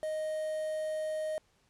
triangle tone with quantisation, 622.3 Hz, D#5, in tune, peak -30 dBFS, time 0.03-1.38 s, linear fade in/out 0 ms, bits 8, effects pink hiss -70 dBFS RMS until 1.69 s + low-pass 9000 Hz 12 dB/octave

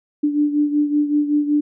sine beating tone pair, 293.7 / 299 Hz, D4 / D4, 0 / +31 cents, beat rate 5.3 Hz, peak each -16 / -22 dBFS, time 0.23-1.61 s, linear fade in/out 10 ms, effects none

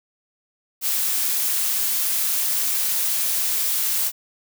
blue noise, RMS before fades -22 dBFS, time 0.81-4.12 s, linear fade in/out 50 ms, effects none

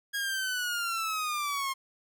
sawtooth linear sweep, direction down, 1646 to 1064 Hz, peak -26 dBFS, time 0.13-1.74 s, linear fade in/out 20 ms, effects none

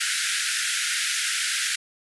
pink band-pass noise, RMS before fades -26 dBFS, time 0-1.76 s, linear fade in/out 10 ms, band 1400 to 11000 Hz, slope 96 dB/octave, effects none

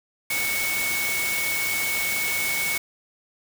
sine tone in noise, 2217 Hz, C#7, in tune, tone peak -25 dBFS, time 0.3-2.78 s, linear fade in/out 5 ms, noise white, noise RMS -28 dBFS, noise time 0.3-2.78 s, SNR 0 dB, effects none

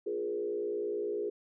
sine tone with frequency modulation, 415.3 Hz, G#4, in tune, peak -31 dBFS, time 0.06-1.3 s, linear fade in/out 10 ms, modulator 59.9 Hz, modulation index 1, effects none

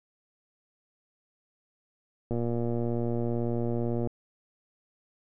click train, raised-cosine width 2 ms, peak -18 dBFS, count 209, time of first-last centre 2.31-4.073 s, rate 118 Hz, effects none

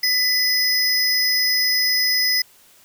square tone pair together, 2000 / 5064 Hz, B6 / D#8, +21 / +30 cents, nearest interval octave + major third, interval 1609 cents, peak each -23 / -18 dBFS, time 0.03-2.42 s, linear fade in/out 5 ms, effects white hiss -52 dBFS RMS until 2.84 s

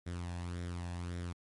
sawtooth tone with flanger, 87.5 Hz, F2, 4 cents sharp, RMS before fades -40 dBFS, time 0.06-1.33 s, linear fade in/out 10 ms, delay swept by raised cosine 0.54 to 1.18 ms, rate 1.8 Hz, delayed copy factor +0.55, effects MP3 48 kbps

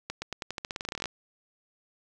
accelerating click train, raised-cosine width 0.2 ms, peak -16 dBFS, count 19, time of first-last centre 0.1-1.057 s, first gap 120 ms, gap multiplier 0.89, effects none

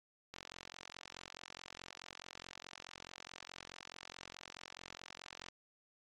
click train, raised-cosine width 0.2 ms, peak -29 dBFS, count 231, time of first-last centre 0.34-5.485 s, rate 44.7 Hz, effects AAC 32 kbps

